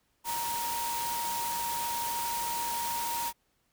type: tone in noise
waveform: sine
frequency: 938 Hz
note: A#5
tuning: 11 cents sharp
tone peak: -32 dBFS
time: 0.24-3.33 s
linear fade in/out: 50 ms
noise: white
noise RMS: -36 dBFS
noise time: 0.24-3.33 s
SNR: +1 dB
effects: pink hiss -73 dBFS RMS until 3.72 s